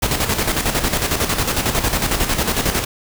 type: noise with tremolo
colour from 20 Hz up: pink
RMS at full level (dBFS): -17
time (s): 0.02-2.85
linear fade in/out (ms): 10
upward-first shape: square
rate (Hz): 11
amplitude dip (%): 55
effects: none